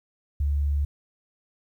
sine tone, 71.8 Hz, D2, 39 cents flat, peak -21 dBFS, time 0.4-0.85 s, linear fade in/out 5 ms, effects 10-bit

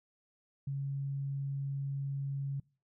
sine tone, 138.5 Hz, C#3, 1 cent flat, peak -33 dBFS, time 0.67-2.6 s, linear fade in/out 5 ms, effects noise-tail reverb RT60 0.4 s tail -25 dB re dry

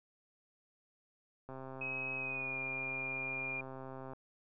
click train, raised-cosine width 1 ms, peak -33 dBFS, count 350, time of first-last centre 1.49-4.134 s, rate 132 Hz
sine tone with pitch glide, 2549 to 2406 Hz, D#7 to D7, +41 to +41 cents, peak -37 dBFS, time 1.81-3.61 s, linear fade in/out 5 ms, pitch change -100 cents, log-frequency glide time 2.17-2.59 s
effects none

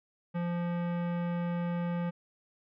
sine tone with hard clipping, 173.3 Hz, F3, 13 cents flat, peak -32 dBFS, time 0.34-2.11 s, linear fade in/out 20 ms, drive 18 dB, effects resampled to 11025 Hz

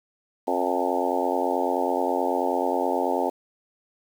harmonic tone with a mistuned harmonic, 89.3 Hz, F2, 39 cents sharp, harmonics 3 / 4 / 5 / 6 / 7 / 8 / 9 / 10, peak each -30 / -30 / -30 / -30 / -30 / -30 / -30 / -30 dBFS, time 0.47-3.3 s, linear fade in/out 10 ms, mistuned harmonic 9, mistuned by +33 cents, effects 8-bit

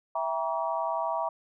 sine chord, E diminished seventh, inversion none, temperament just, 659.3 / 791.1 / 949.3 / 1139.2 Hz, E5 / G5 / Bb5 / Db6, 0 / +16 / +31 / +47 cents, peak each -31 / -35 / -31 / -35 dBFS, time 0.15-1.29 s, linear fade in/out 5 ms, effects none

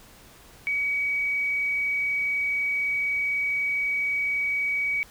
sine tone, 2266 Hz, C#7, 37 cents sharp, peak -23 dBFS, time 0.67-5.03 s, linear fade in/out 0 ms, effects pink hiss -51 dBFS RMS until 5.1 s

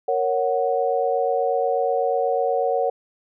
sine chord, F# major, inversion first, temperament equal, 466.2 / 554.4 / 740 Hz, A#4 / C#5 / F#5, 0 / 0 / 0 cents, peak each -23 dBFS, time 0.08-2.9 s, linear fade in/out 5 ms, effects none

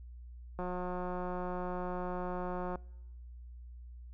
click train, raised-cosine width 1 ms, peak -25 dBFS, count 391, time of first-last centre 0.59-2.757 s, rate 180 Hz, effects noise-tail reverb RT60 1.0 s tail -25 dB re dry + added 60 Hz sine -46 dBFS peak until 4.13 s

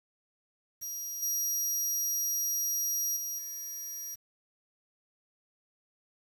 25% pulse tone with level steps, 5730 Hz, F8, 44 cents sharp, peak -31 / -24 / -29 / -33 dBFS, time 0.81-4.16 s, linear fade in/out 20 ms, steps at 1.22 / 3.16 / 3.38 s, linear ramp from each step 10 ms, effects 9-bit

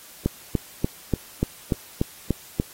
click train, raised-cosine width 3 ms, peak -7 dBFS, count 9, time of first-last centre 0.26-2.599 s, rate 3.42 Hz, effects white hiss -46 dBFS RMS until 2.73 s + AAC 48 kbps

